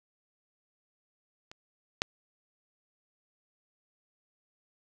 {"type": "clicks", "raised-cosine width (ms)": 0.2, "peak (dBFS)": [-28, -9], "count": 2, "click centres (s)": [1.515, 2.019], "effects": []}